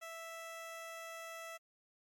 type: tone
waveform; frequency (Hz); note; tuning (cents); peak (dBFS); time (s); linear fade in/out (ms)
15% pulse; 659.3; E5; 0; -39; 0.01-1.58; 20
effects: MP3 64 kbps